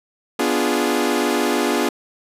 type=chord; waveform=sawtooth; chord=B diminished seventh; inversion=none; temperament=equal; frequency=246.9 / 293.7 / 349.2 / 415.3 Hz; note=B3 / D4 / F4 / Ab4; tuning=0 / 0 / 0 / 0 cents; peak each=-19 dBFS; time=0.39-1.89 s; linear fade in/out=5 ms; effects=resampled to 32000 Hz